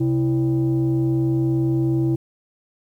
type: tone pair together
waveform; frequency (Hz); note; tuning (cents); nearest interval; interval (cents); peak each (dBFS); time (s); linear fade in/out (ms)
sine; 130.81 / 329.6; C3 / E4; 0 / 0; octave + major third; 1600; -18; 0-2.16; 10
effects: tanh soft clip ceiling -13 dBFS + 9-bit